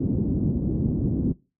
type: low-pass noise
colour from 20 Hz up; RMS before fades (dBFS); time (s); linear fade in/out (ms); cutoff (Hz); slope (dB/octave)
white; -23; 0-1.33; 10; 270; 24
effects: noise-tail reverb RT60 0.3 s tail -22 dB re dry + high-pass 60 Hz 12 dB/octave